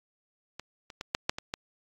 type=clicks; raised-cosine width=0.2 ms; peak=-21 / -27 / -18 / -8 / -7 / -18 / -14 dBFS; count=7; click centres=0.596 / 0.902 / 1.011 / 1.149 / 1.295 / 1.385 / 1.539 s; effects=AAC 48 kbps